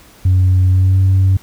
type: tone with pitch glide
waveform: sine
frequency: 92.5 to 95.05 Hz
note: F#2 to F#2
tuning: 0 to +47 cents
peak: -6 dBFS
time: 0.25-1.37 s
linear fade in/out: 5 ms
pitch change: +47 cents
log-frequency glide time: 0.69-0.99 s
effects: tanh soft clip ceiling -6 dBFS + pink hiss -44 dBFS RMS until 1.42 s